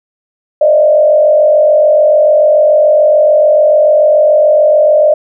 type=tone with frequency modulation; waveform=sine; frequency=607 Hz; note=D#5; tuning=43 cents flat; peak=-4 dBFS; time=0.61-5.14 s; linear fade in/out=5 ms; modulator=46.9 Hz; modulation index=0.79; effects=none